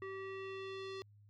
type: tone with low-pass filter sweep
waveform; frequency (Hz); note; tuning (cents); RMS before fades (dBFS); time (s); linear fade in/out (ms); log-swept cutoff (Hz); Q
square; 385.3; G4; -30; -45; 0.02-1.02; 0; 1900 to 4400; 2.2
effects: added 103 Hz sine -60 dBFS peak until 1.29 s